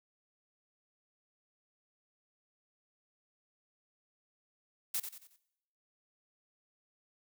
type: noise with echo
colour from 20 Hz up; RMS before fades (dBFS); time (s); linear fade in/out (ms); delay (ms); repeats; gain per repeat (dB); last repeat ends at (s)
blue; -34; 4.94-5; 5; 91; 4; -8; 5.364
effects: noise-tail reverb RT60 0.8 s tail -19 dB re dry